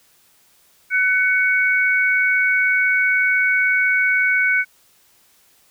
sine tone pair together, 1505 / 2231 Hz, F#6 / C#7, +29 / +11 cents, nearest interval perfect fifth, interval 682 cents, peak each -17 dBFS, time 0.9-4.65 s, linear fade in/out 50 ms, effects white hiss -56 dBFS RMS until 5.7 s

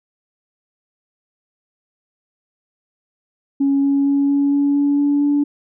sine tone with pitch steps, 277.2 / 278.8 / 280.4 / 282 / 283.7 / 285.3 / 287 / 288.6 Hz, C#4 / C#4 / C#4 / C#4 / C#4 / C#4 / D4 / D4, 0 / +10 / +20 / +30 / +40 / +50 / -40 / -30 cents, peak -12 dBFS, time 3.6-5.44 s, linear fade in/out 10 ms, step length 230 ms, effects tanh soft clip ceiling -9 dBFS

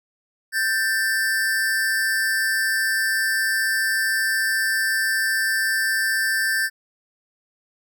square tone pair together, 1568 / 1773.2 Hz, G6 / A6, 0 / +13 cents, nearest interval major second, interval 213 cents, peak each -23 dBFS, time 0.52-6.7 s, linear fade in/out 50 ms, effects none

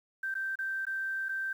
sine tone with dropouts, 1563 Hz, G6, 6 cents flat, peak -31 dBFS, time 0.23-1.53 s, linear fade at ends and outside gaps 5 ms, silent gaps 0.342-0.351 / 0.556-0.588 / 0.853-0.867 / 1.286-1.291 s, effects 10-bit

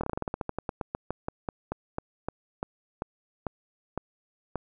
slowing click train, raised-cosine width 1 ms, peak -16 dBFS, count 26, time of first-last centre 0.01-4.557 s, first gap 25 ms, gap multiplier 1.14, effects none

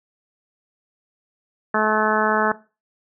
harmonic tone, 215.5 Hz, A3, 36 cents flat, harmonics 1 / 2 / 3 / 4 / 5 / 6 / 7 / 8, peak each -25 / -25 / -25 / -25 / -25 / -25 / -25 / -25 dBFS, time 1.74-2.52 s, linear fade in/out 5 ms, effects noise-tail reverb RT60 0.3 s tail -17 dB re dry

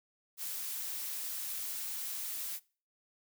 blue noise, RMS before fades -39 dBFS, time 0.37-2.6 s, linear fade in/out 50 ms, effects noise-tail reverb RT60 0.4 s tail -23 dB re dry

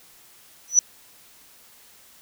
sine tone with exponential growth, 5930 Hz, F#8, 3 cents sharp, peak -7 dBFS, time 0.68-0.79 s, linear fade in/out 1 ms, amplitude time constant 22 ms, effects white hiss -52 dBFS RMS until 2.21 s

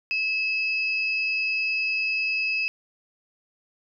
sine tone pair together, 2599 / 4945 Hz, E7 / D#8, -25 / -12 cents, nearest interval major seventh, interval 1113 cents, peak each -23 / -33 dBFS, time 0.11-2.68 s, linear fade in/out 0 ms, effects none

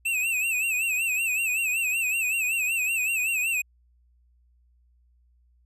square tone with vibrato, 2613 Hz, E7, 16 cents flat, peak -24 dBFS, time 0.05-3.62 s, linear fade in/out 10 ms, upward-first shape sine, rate 5.3 Hz, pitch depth 100 cents each way, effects added 60 Hz sine -59 dBFS peak until 5.65 s + resampled to 32000 Hz

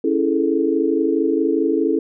sine chord, A major seventh, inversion first, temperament equal, 277.2 / 329.6 / 415.3 / 440 Hz, C#4 / E4 / G#4 / A4, 0 / 0 / 0 / 0 cents, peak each -21 / -19 / -24 / -21 dBFS, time 0.04-1.99 s, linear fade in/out 5 ms, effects none

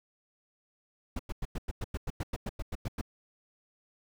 brown noise bursts, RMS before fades -33 dBFS, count 15, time 1.16-3.013 s, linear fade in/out 5 ms, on 33 ms, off 97 ms, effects none

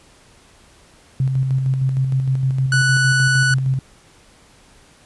sine tone with tremolo, 132.4 Hz, C3, 21 cents sharp, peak -14 dBFS, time 1.2-3.79 s, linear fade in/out 2 ms, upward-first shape square, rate 6.5 Hz, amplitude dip 35%
45% pulse tone, 1480 Hz, F#6, in tune, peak -15 dBFS, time 2.72-3.54 s, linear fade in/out 2 ms
effects pink hiss -50 dBFS RMS until 5.05 s + resampled to 24000 Hz

